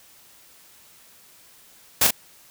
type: noise with echo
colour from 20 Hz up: white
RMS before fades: -17 dBFS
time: 2.01-2.07 s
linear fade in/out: 5 ms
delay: 39 ms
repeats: 1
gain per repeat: -4 dB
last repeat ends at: 2.109 s
effects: white hiss -52 dBFS RMS until 2.5 s